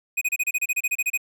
square tone bursts, 2495 Hz, D#7, 4 cents sharp, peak -21 dBFS, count 14, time 0.17-1.176 s, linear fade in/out 10 ms, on 44 ms, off 30 ms, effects none

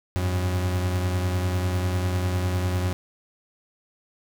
40% pulse beating tone pair, 90.5 / 100.5 Hz, F#2 / G2, -38 / +44 cents, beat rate 10 Hz, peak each -22 / -31 dBFS, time 0.16-2.93 s, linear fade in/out 0 ms, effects 10-bit

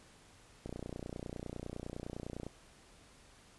click train, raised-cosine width 2 ms, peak -28 dBFS, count 55, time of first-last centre 0.66-2.466 s, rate 29.9 Hz, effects pink hiss -61 dBFS RMS until 3.58 s + resampled to 24000 Hz

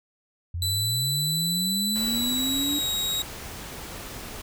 sine linear sweep, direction up, 82.41 to 293.7 Hz, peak -27 dBFS, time 0.54-2.79 s, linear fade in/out 5 ms
sawtooth tone with pitch glide, 3982 to 3804 Hz, B7 to A#7, +14 to +34 cents, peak -22 dBFS, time 0.62-3.22 s, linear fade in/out 2 ms, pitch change -80 cents, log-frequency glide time 1.92-2.88 s
pink noise, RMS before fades -38 dBFS, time 1.95-4.42 s, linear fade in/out 10 ms
effects none

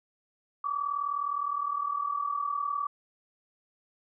sine tone pair together, 1141.4 / 1181 Hz, D6 / D6, -50 / +9 cents, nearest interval minor second, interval 59 cents, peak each -30 / -33 dBFS, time 0.64-2.87 s, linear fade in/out 5 ms, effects none

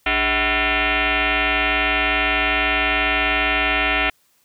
sine tone with frequency modulation, 292.8 Hz, D4, 5 cents flat, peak -16 dBFS, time 0.06-4.1 s, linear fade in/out 5 ms, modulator 349 Hz, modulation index 7.9, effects white hiss -61 dBFS RMS until 4.44 s

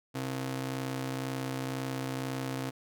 sawtooth ring-modulated tone, 198.4 Hz, G3, 21 cents sharp, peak -26 dBFS, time 0.14-2.71 s, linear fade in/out 20 ms, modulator 68.2 Hz, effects none

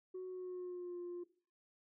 sine tone with pitch glide, 370 to 351.7 Hz, F#4 to F4, 0 to +12 cents, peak -40 dBFS, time 0.14-1.24 s, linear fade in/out 10 ms, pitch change -88 cents, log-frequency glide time 0.28-0.99 s, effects noise-tail reverb RT60 0.4 s tail -17 dB re dry + tanh soft clip ceiling -40 dBFS

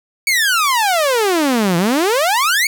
sawtooth exponential two-way sweep, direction down then up, 2286 to 164.81 to 2286 Hz, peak -9 dBFS, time 0.27-2.67 s, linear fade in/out 2 ms, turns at 1.77 s, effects none

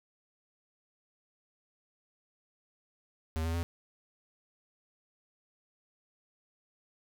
square tone with pitch steps, 80.1 / 82.45 / 84.86 Hz, E2 / E2 / F2, -49 / +1 / -49 cents, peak -31 dBFS, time 3.36-3.63 s, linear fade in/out 0 ms, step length 90 ms, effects none

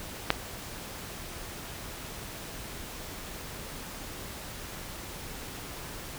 click, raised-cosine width 0.3 ms, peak -5 dBFS, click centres 0.304 s, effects pink hiss -41 dBFS RMS until 6.18 s

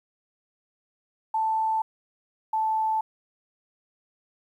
sine tone pair in turn, 882 / 876.9 Hz, A5 / A5, +4 / -6 cents, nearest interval unison, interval 10 cents, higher first, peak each -22 dBFS, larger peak neither, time 1.34-1.82 / 2.53-3.01 s, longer neither, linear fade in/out 5 ms, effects 10-bit

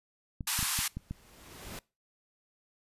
clicks, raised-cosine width 5 ms, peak -24 dBFS, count 6, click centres 0.408 / 0.591 / 0.628 / 0.79 / 0.97 / 1.11 s
white band-pass noise, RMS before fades -32 dBFS, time 0.47-0.88 s, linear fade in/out 5 ms, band 830 to 13000 Hz, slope 48 dB/octave
pink noise with exponential growth, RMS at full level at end -41 dBFS, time 0.59-1.79 s, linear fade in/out 2 ms, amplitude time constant 260 ms
effects noise-tail reverb RT60 0.3 s tail -24 dB re dry + resampled to 32000 Hz

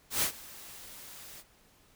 white noise with ADSR envelope, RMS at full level -27 dBFS, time 0.1-1.44 s, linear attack 120 ms, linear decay 95 ms, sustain -21 dB, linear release 49 ms, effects pink hiss -63 dBFS RMS until 1.95 s

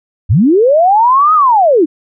sine linear two-way sweep, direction up then down, 72.3 to 1283 to 277.1 Hz, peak -5 dBFS, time 0.29-1.86 s, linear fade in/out 20 ms, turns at 1.34 s, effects none

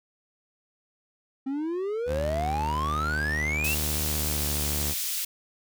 triangle exponential sweep, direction up, 261.6 to 2794 Hz, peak -25 dBFS, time 1.46-3.75 s, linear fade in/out 10 ms
sawtooth tone with pitch glide, 75.7 to 73.38 Hz, D#2 to D2, -47 to -1 cents, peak -25 dBFS, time 2.06-4.95 s, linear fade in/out 50 ms, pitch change -54 cents, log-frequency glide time 4.28-4.47 s
white high-pass noise, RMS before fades -30 dBFS, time 3.64-5.25 s, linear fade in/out 5 ms, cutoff 2700 Hz, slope 12 dB/octave
effects none

